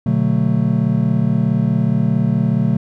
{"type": "chord", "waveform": "triangle", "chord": "B minor seventh", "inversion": "none", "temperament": "just", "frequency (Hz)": [123.47, 148.16, 185.21, 222.2], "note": ["B2", "D3", "F#3", "A3"], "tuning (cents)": [0, 16, 2, 17], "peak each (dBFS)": -17, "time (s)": [0.06, 2.77], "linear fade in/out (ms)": 5, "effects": []}